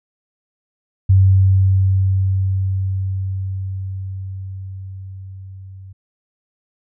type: tone with level ramp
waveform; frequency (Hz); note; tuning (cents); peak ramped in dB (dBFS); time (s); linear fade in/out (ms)
sine; 95.5; G2; -45; -7 to -34; 1.09-5.93; 10
effects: none